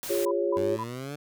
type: noise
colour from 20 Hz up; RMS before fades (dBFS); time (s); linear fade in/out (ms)
white; -36; 0.03-0.25; 0
type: chord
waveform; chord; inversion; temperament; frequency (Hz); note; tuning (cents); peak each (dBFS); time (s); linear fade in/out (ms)
sine; Db major; first; equal with one note detuned; 349.2 / 406.1 / 554.4; F4 / Ab4 / Db5; 0 / -39 / 0; -28; 0.09-0.77; 20
type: tone bursts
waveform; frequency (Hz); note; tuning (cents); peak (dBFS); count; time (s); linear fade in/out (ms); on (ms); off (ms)
sine; 995; B5; +13; -30; 3; 0.26-0.839; 5; 53; 210
type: exponential sweep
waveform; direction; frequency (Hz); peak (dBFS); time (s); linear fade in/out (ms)
15% pulse; up; 92.2 to 148.8; -28; 0.56-1.16; 10
effects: none